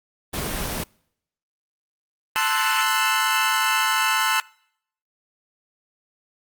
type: noise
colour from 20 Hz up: pink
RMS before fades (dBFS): -27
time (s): 0.33-0.84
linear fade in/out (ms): 10
type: chord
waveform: 25% pulse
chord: F# half-diminished seventh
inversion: first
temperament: equal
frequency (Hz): 880 / 1046.5 / 1318.5 / 1480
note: A5 / C6 / E6 / F#6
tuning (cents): 0 / 0 / 0 / 0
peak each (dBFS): -21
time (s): 2.36-4.4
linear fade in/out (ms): 0
effects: noise-tail reverb RT60 0.7 s tail -26 dB re dry + Opus 24 kbps